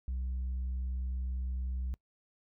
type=tone; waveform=sine; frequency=63.5 Hz; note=B1; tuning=49 cents sharp; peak=-30 dBFS; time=0.08-1.94 s; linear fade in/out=0 ms; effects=noise-tail reverb RT60 0.1 s tail -25 dB re dry + tanh soft clip ceiling -31 dBFS